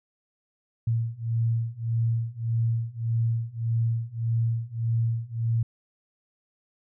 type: beating tone pair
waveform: sine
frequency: 114.1 / 115.8 Hz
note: A#2 / A#2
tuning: -37 / -11 cents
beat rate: 1.7 Hz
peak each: -27 / -26 dBFS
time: 0.87-5.63 s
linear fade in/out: 5 ms
effects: none